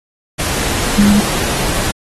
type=tone in noise; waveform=sine; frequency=204.9 Hz; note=G#3; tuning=23 cents flat; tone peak=-7 dBFS; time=0.97-1.21 s; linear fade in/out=20 ms; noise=pink; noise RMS=-18 dBFS; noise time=0.38-1.92 s; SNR=+8 dB; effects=AAC 32 kbps